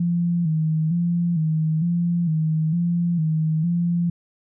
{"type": "tone with vibrato", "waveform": "sine", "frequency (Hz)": 164.81, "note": "E3", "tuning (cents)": 0, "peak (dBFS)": -18, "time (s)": [0, 4.1], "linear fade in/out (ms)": 5, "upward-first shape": "square", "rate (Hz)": 1.1, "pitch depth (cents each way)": 77, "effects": []}